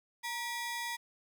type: ring-modulated tone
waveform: sawtooth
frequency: 1440 Hz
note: F#6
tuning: 47 cents flat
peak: -29 dBFS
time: 0.23-0.97 s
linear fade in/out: 20 ms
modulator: 505 Hz
effects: 11-bit